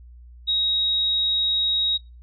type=tone; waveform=sine; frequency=3792 Hz; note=A#7; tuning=29 cents sharp; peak=-19 dBFS; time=0.47-1.98 s; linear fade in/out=20 ms; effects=noise-tail reverb RT60 0.3 s tail -24 dB re dry + added 60 Hz sine -42 dBFS peak until 2.22 s